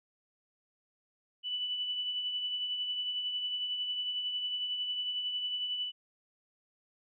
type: tone with tremolo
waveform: sine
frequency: 2975 Hz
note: F#7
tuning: 9 cents sharp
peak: -30 dBFS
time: 1.43-5.92 s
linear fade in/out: 50 ms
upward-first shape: triangle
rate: 11 Hz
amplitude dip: 45%
effects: none